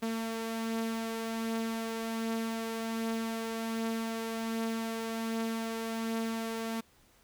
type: beating tone pair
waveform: sawtooth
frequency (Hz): 225.8 / 227.1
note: A3 / A#3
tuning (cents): +45 / -45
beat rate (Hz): 1.3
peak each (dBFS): -29 / -38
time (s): 0.02-6.81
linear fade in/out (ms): 10
effects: pink hiss -64 dBFS RMS until 7.23 s